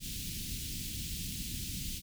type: band-stop noise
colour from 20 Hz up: pink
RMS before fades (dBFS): -39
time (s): 0-2.02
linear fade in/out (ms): 50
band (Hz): 240 to 2900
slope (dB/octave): 24
effects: none